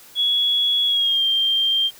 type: tone with pitch glide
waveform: sine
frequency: 3360 to 3177 Hz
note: G#7 to G7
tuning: +19 to +23 cents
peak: -16 dBFS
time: 0.15-1.91 s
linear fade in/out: 50 ms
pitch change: -96 cents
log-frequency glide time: 0.86-1.24 s
effects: white hiss -46 dBFS RMS until 1.99 s